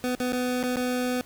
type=tone with dropouts; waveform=25% pulse; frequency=249.9 Hz; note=B3; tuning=21 cents sharp; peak=-21 dBFS; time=0.04-1.21 s; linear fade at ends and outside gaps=0 ms; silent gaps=0.151-0.201 / 0.323-0.332 / 0.629-0.637 / 0.76-0.769 s; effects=pink hiss -51 dBFS RMS until 1.25 s